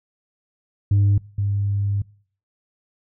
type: tone pair in turn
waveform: sine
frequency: 100.6 / 100.6 Hz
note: G2 / G2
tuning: +45 / +45 cents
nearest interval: unison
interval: 0 cents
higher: neither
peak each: -11 / -18 dBFS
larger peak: first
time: 0.91-1.18 / 1.38-2.02 s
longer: second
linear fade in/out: 5 ms
effects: noise-tail reverb RT60 0.5 s tail -24 dB re dry + tanh soft clip ceiling -12 dBFS